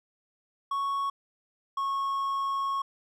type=tone pair in turn; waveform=triangle; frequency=1108.7 / 1097.2 Hz; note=C#6 / C#6; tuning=0 / -18 cents; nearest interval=unison; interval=18 cents; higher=first; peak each=-25 dBFS; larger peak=neither; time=0.71-1.1 / 1.77-2.82 s; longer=second; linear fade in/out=5 ms; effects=none